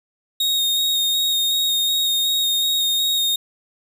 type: tone with vibrato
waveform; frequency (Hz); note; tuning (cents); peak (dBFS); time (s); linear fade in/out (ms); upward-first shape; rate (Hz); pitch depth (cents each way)
40% pulse; 3729; A#7; 0; -16; 0.4-3.36; 5; square; 2.7; 14
effects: none